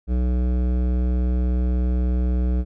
sine tone with hard clipping, 61.74 Hz, B1, in tune, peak -20 dBFS, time 0.07-2.65 s, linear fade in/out 50 ms, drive 14 dB, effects none

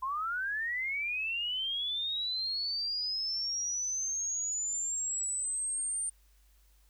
sine linear sweep, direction up, 1018 to 8950 Hz, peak -31 dBFS, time 0.02-6.1 s, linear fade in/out 10 ms, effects added 50 Hz sine -61 dBFS peak until 6.89 s + white hiss -70 dBFS RMS until 6.89 s

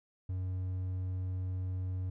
triangle tone, 92.5 Hz, F#2, in tune, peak -31 dBFS, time 0.29-2.1 s, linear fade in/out 5 ms, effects none

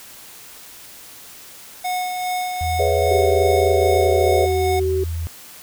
square tone with tremolo, 730 Hz, F#5, 24 cents flat, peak -21 dBFS, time 1.84-4.8 s, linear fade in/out 10 ms, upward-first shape sine, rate 2.5 Hz, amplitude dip 35%
sine tone, 82.41 Hz, E2, in tune, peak -22 dBFS, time 2.61-5.27 s, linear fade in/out 0 ms
sine chord, C# minor seventh, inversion second, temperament equal, 415.3 / 493.9 / 554.4 / 659.3 Hz, G#4 / B4 / C#5 / E5, 0 / 0 / 0 / 0 cents, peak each -22 dBFS, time 2.79-4.46 s, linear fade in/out 5 ms
sine tone with pitch glide, 392 to 378.4 Hz, G4 to F#4, 0 to +39 cents, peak -18 dBFS, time 3.11-5.04 s, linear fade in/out 5 ms, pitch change -61 cents, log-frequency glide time 3.61-4.36 s
effects white hiss -41 dBFS RMS until 5.62 s

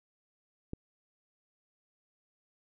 click, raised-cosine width 3 ms, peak -24 dBFS, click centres 0.734 s, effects none

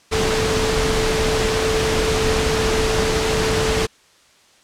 sine tone in noise, 440 Hz, A4, in tune, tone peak -20 dBFS, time 0.11-3.87 s, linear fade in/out 20 ms, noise pink, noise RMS -20 dBFS, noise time 0.11-3.87 s, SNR -3 dB, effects white hiss -53 dBFS RMS until 4.63 s + low-pass 7000 Hz 12 dB/octave

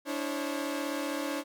sawtooth tone cluster, 288.3 / 323.9 / 538 Hz, D4 / E4 / C5, -32 / -30 / +48 cents, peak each -30 / -34 / -33 dBFS, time 0.05-1.44 s, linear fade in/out 50 ms, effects none

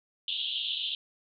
pink band-pass noise, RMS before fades -33 dBFS, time 0.28-0.95 s, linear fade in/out 2 ms, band 2900 to 3800 Hz, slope 96 dB/octave, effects none

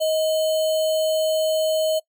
sine tone with sample-and-hold, 630 Hz, D#5, 21 cents sharp, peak -18 dBFS, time 0-2 s, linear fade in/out 20 ms, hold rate 3675 Hz, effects noise-tail reverb RT60 0.1 s tail -21 dB re dry

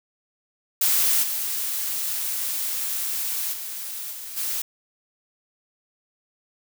blue noise with level steps, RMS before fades -20 / -27 / -33 / -36 / -27 dBFS, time 0.81-4.62 s, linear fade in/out 5 ms, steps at 1.22 / 3.52 / 4.11 / 4.36 s, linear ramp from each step 20 ms, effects none

